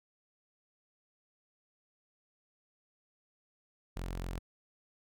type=tone; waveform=sawtooth; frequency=44.26 Hz; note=F1; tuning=24 cents sharp; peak=-33 dBFS; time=3.96-4.39 s; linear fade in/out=10 ms; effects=none